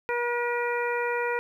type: harmonic tone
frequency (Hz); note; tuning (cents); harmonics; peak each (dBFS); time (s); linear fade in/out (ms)
480; B4; -49; 1 / 2 / 3 / 4 / 5; -28 / -31 / -33 / -34 / -35; 0.09-1.39; 0
effects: 10-bit